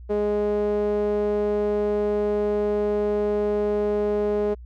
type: tone with band-pass filter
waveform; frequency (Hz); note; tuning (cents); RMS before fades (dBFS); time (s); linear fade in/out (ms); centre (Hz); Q
sawtooth; 207.7; G#3; 0; -23; 0.09-4.55; 20; 470; 4
effects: added 60 Hz sine -38 dBFS peak until 4.65 s